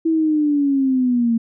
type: linear sweep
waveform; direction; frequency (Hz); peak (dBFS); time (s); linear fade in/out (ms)
sine; down; 327.9 to 226.5; -14; 0.05-1.38; 10
effects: none